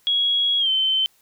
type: tone with pitch glide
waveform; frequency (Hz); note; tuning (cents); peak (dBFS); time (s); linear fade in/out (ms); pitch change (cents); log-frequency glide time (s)
sine; 3322 to 3082; G#7 to G7; 0 to -30; -17; 0.07-1.06; 0; -130; 0.59-0.69
effects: white hiss -60 dBFS RMS until 1.21 s